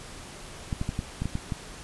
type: clicks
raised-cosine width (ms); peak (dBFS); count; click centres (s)
5; -16; 8; 0.728 / 0.814 / 0.891 / 0.991 / 1.22 / 1.256 / 1.354 / 1.522
effects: pink hiss -43 dBFS RMS until 1.83 s + resampled to 24000 Hz